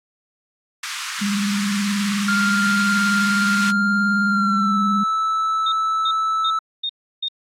pink high-pass noise, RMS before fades -27 dBFS, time 0.83-3.71 s, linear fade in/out 5 ms, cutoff 1100 Hz, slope 48 dB/octave
sine tone with vibrato, 202.3 Hz, G#3, 45 cents flat, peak -19 dBFS, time 1.21-5.04 s, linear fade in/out 10 ms, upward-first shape sine, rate 19 Hz, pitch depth 45 cents each way
triangle tone with pitch glide, 1397 to 1311 Hz, F6 to E6, 0 to -10 cents, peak -16 dBFS, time 2.28-6.59 s, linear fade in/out 5 ms, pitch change -110 cents, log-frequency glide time 4.27-4.79 s
sine tone bursts, 3683 Hz, A#7, 22 cents flat, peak -21 dBFS, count 5, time 5.66-7.285 s, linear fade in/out 5 ms, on 61 ms, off 330 ms
effects low-pass 8000 Hz 12 dB/octave + AAC 64 kbps

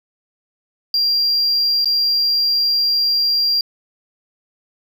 triangle tone with dropouts, 4761 Hz, D8, 23 cents sharp, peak -12 dBFS, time 0.94-3.61 s, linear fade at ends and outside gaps 2 ms, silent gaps 1.846-1.856 s, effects tanh soft clip ceiling -8 dBFS

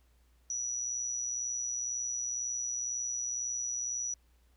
sine tone with amplitude modulation, 5870 Hz, F#8, 15 cents flat, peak -30 dBFS, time 0.5-4.14 s, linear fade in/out 2 ms, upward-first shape sine, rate 122 Hz, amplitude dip 55%, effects added 60 Hz sine -63 dBFS peak until 4.56 s + pink hiss -73 dBFS RMS until 4.56 s

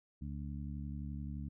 harmonic tone, 71.6 Hz, D2, 43 cents flat, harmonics 1 / 2 / 3 / 4, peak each -42 / -44 / -46 / -52 dBFS, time 0.21-1.49 s, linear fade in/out 10 ms, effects none

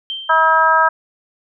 sine tone with exponential decay, 3136 Hz, G7, in tune, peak -20 dBFS, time 0.1-0.7 s, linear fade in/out 0 ms, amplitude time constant 130 ms
harmonic tone, 321.2 Hz, E4, 45 cents flat, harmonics 2 / 3 / 4 / 5, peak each -20 / -14 / -14 / -16 dBFS, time 0.29-0.89 s, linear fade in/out 10 ms
effects none

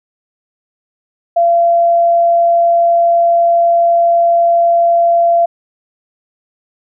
sine tone, 683 Hz, F5, 39 cents flat, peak -7 dBFS, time 1.36-5.46 s, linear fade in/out 10 ms, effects none

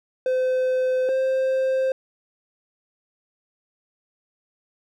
triangle tone pair in turn, 513 / 525.3 Hz, C5 / C5, -34 / +7 cents, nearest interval unison, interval 41 cents, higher second, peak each -17 dBFS, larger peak neither, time 0.26-1.09 / 1.09-1.92 s, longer neither, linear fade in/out 2 ms, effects none

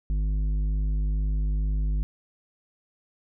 sine tone with tanh clipping, 51.1 Hz, G#1, 27 cents flat, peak -24 dBFS, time 0.1-2.03 s, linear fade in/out 0 ms, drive 9 dB, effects none

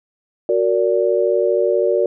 sine chord, Gb augmented, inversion none, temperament just, 370 / 462.5 / 578.1 Hz, Gb4 / Bb4 / D5, 0 / -14 / -27 cents, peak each -18 dBFS, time 0.49-2.06 s, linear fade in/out 2 ms, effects none

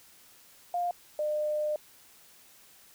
sine tone pair in turn, 704 / 603.3 Hz, F5 / D5, +14 / +46 cents, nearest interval minor third, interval 268 cents, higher first, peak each -27 dBFS, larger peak neither, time 0.74-0.91 / 1.19-1.76 s, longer second, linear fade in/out 2 ms, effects white hiss -57 dBFS RMS until 2.94 s

